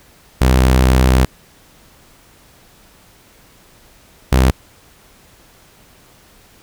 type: tone pair in turn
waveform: sawtooth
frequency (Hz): 64 / 64.56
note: C2 / C2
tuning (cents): -38 / -23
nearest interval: unison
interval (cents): 15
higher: second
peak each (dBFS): -5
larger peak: neither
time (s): 0.41-1.25 / 4.32-4.51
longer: first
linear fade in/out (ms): 5
effects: pink hiss -48 dBFS RMS until 6.62 s